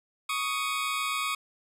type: tone pair together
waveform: 20% pulse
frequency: 1116.8 / 1244.5 Hz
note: C#6 / D#6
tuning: +13 / 0 cents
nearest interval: major second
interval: 187 cents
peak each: -26 dBFS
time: 0.29-1.35 s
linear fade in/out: 5 ms
effects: resampled to 32000 Hz